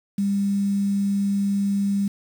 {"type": "tone with quantisation", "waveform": "sine", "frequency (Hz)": 199.5, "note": "G3", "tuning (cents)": 31, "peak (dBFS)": -19, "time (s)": [0.18, 2.08], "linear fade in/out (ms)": 5, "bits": 7, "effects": []}